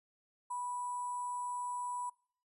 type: tone with sample-and-hold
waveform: sine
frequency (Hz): 983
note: B5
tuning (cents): -8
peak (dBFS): -36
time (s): 0.5-2.1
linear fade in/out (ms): 10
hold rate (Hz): 8820
effects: noise-tail reverb RT60 0.6 s tail -25 dB re dry + resampled to 32000 Hz

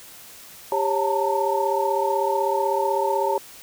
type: tone cluster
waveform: sine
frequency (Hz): 396.2 / 549 / 884 / 920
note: G4 / C#5 / A5 / A#5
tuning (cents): +18 / -17 / +8 / -23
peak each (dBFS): -25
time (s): 0.72-3.38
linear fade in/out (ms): 2
effects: white hiss -44 dBFS RMS until 3.62 s

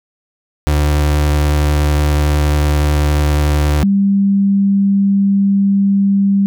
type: tone pair in turn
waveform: 35% pulse / sine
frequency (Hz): 74.1 / 197.82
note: D2 / G3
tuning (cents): +16 / +16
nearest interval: octave + perfect fourth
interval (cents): 1700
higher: second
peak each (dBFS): -9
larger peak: neither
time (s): 0.67-3.83 / 3.83-6.46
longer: first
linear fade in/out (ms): 0
effects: none

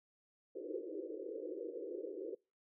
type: band-pass noise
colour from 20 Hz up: white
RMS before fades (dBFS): -44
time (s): 0.55-2.35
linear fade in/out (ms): 5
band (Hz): 310 to 520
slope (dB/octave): 96
effects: noise-tail reverb RT60 0.3 s tail -26 dB re dry

